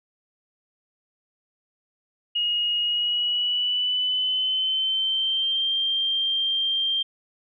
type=tone with pitch glide; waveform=sine; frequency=2877 to 3174 Hz; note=F#7 to G7; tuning=-49 to +21 cents; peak=-21 dBFS; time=2.35-7.03 s; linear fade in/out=10 ms; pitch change=+170 cents; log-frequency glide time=2.81-5.7 s; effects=none